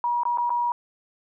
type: tone with dropouts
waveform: sine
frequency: 959 Hz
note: A#5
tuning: 49 cents sharp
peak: -21 dBFS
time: 0.04-0.72 s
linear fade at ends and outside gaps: 1 ms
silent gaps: 0.234-0.253 / 0.374-0.383 / 0.495-0.503 s
effects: none